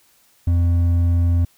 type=tone with hard clipping; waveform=triangle; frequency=86.1 Hz; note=F2; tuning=24 cents flat; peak=-15 dBFS; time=0.47-1.45 s; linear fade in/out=5 ms; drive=8 dB; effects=white hiss -57 dBFS RMS until 1.57 s